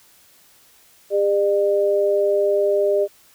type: tone pair together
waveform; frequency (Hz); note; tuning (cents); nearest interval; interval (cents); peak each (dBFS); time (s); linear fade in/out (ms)
sine; 402.6 / 602; G4 / D5; +46 / +43; perfect fifth; 697; -18; 1.1-3.08; 50
effects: white hiss -53 dBFS RMS until 3.34 s